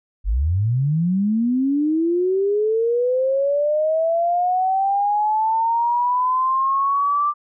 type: linear sweep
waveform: sine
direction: up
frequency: 42.69 to 1183 Hz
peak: -16 dBFS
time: 0.24-7.34 s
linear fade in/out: 50 ms
effects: none